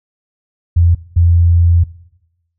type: tone pair in turn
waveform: sine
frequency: 85.5 / 85.5 Hz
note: F2 / F2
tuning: -36 / -36 cents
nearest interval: unison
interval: 0 cents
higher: neither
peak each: -6 dBFS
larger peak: neither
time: 0.76-0.95 / 1.16-1.84 s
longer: second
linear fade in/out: 10 ms
effects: noise-tail reverb RT60 0.9 s tail -20 dB re dry